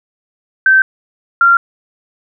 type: tone pair in turn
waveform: sine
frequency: 1549 / 1382.9 Hz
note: G6 / F6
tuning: -21 / -17 cents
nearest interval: major second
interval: 196 cents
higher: first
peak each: -5 dBFS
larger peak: neither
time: 0.66-0.82 / 1.41-1.57 s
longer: neither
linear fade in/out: 2 ms
effects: none